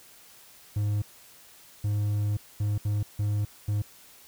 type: tone bursts at uneven times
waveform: triangle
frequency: 103.83 Hz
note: G#2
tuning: in tune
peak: -22 dBFS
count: 6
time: 0.76-1.02 / 1.84-2.37 / 2.6-2.78 / 2.85-3.03 / 3.19-3.45 / 3.68-3.82 s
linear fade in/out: 5 ms
effects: white hiss -53 dBFS RMS until 4.27 s